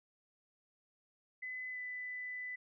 sine tone with pitch glide, 2015 to 1996.5 Hz, B6 to B6, +34 to +18 cents, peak -40 dBFS, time 1.42-2.56 s, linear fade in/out 10 ms, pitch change -16 cents, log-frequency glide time 1.71-1.78 s, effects none

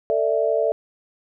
sine chord, A suspended fourth, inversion none, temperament equal with one note detuned, 446.9 / 587.3 / 659.3 Hz, A4 / D5 / E5, +27 / 0 / 0 cents, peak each -22 dBFS, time 0.1-0.72 s, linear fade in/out 0 ms, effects none

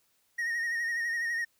triangle tone with vibrato, 1864.7 Hz, A#6, in tune, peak -27 dBFS, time 0.38-1.45 s, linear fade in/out 10 ms, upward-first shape sine, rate 12 Hz, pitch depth 39 cents each way, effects white hiss -71 dBFS RMS until 1.59 s

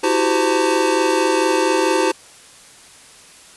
square tone cluster, 323.8 / 366.3 / 390.7 / 514 / 898 Hz, E4 / F#4 / G4 / C5 / A5, -31 / -17 / -6 / -31 / +35 cents, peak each -22 dBFS, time 0.03-2.12 s, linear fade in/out 10 ms, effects white hiss -44 dBFS RMS until 3.56 s + resampled to 24000 Hz

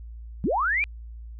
sine linear sweep, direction up, 140.6 to 2447 Hz, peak -21 dBFS, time 0.44-0.84 s, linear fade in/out 0 ms, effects added 57 Hz sine -37 dBFS peak until 1.39 s

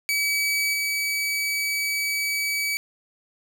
sawtooth tone with level steps, 2284 Hz, D7, 49 cents flat, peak -18 / -20 dBFS, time 0.09-2.77 s, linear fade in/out 0 ms, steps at 0.73 s, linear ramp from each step 10 ms, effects none

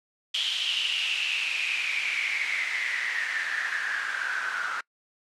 white noise with band-pass filter sweep, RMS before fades -29 dBFS, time 0.34-4.81 s, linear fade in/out 5 ms, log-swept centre 3200 to 1400 Hz, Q 8.9, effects noise-tail reverb RT60 0.1 s tail -26 dB re dry + low-pass 8000 Hz 12 dB/octave

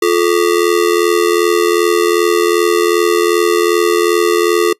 square ring-modulated tone, 392 Hz, G4, in tune, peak -7 dBFS, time 0.02-4.73 s, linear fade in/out 5 ms, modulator 41.3 Hz, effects noise-tail reverb RT60 0.1 s tail -22 dB re dry + resampled to 32000 Hz

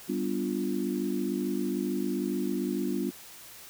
sine chord, G dominant seventh, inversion none, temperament equal, 196 / 246.9 / 293.7 / 349.2 Hz, G3 / B3 / D4 / F4, 0 / 0 / 0 / 0 cents, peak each -33 dBFS, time 0.08-3.11 s, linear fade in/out 20 ms, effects white hiss -48 dBFS RMS until 3.69 s

